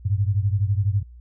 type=beating tone pair; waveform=sine; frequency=97 / 109 Hz; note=G2 / A2; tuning=-18 / -16 cents; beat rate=12 Hz; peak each=-20 / -23 dBFS; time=0.05-1.03 s; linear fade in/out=10 ms; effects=added 60 Hz sine -41 dBFS peak until 1.2 s